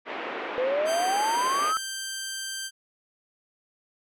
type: band-pass noise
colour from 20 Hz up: pink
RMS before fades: -34 dBFS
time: 0.05-1.74 s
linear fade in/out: 50 ms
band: 320 to 2700 Hz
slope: 24 dB/octave
type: exponential sweep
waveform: sine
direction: up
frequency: 496.3 to 1330 Hz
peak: -23 dBFS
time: 0.58-1.77 s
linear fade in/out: 0 ms
type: tone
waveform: 10% pulse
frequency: 1568 Hz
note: G6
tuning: in tune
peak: -23 dBFS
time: 0.85-2.71 s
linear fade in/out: 50 ms
effects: none